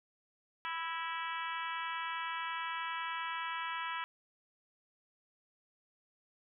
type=harmonic tone with a mistuned harmonic; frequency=329.6 Hz; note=E4; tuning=in tune; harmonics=3 / 4 / 5 / 6 / 7 / 8 / 9 / 10; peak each=-40 / -42 / -44 / -46 / -47 / -48 / -49 / -50 dBFS; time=0.65-4.04 s; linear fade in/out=0 ms; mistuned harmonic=6; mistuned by=-32 cents; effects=none